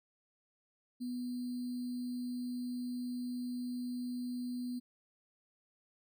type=tone with sample-and-hold; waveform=sine; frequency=246.9 Hz; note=B3; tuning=in tune; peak=-36 dBFS; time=1-4.8 s; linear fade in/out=20 ms; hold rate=4410 Hz; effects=none